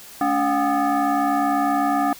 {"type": "tone with frequency modulation", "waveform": "sine", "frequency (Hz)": 217, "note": "A3", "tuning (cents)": -24, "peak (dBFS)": -17, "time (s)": [0.21, 2.13], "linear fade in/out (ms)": 2, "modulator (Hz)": 502, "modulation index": 2.1, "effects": ["white hiss -42 dBFS RMS until 2.19 s"]}